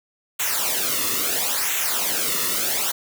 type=noise with flanger; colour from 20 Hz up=white; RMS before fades=-23 dBFS; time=0.39-2.92 s; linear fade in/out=10 ms; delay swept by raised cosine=0.2 to 1.3 ms; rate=0.74 Hz; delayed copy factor=-0.75; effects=none